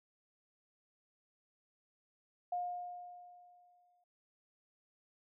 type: tone with exponential decay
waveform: sine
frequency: 712 Hz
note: F5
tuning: 33 cents sharp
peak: -33 dBFS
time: 2.52-4.04 s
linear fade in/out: 5 ms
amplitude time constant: 330 ms
effects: none